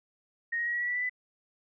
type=tone with pitch steps; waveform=sine; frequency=1864.7 / 1883.1 / 1901.7 / 1920.4 / 1939.4 / 1958.5 / 1977.9 / 1997.4 Hz; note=A#6 / A#6 / A#6 / B6 / B6 / B6 / B6 / B6; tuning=0 / +17 / +34 / -49 / -32 / -15 / +2 / +19 cents; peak=-28 dBFS; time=0.52-1.096 s; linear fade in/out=10 ms; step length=72 ms; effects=none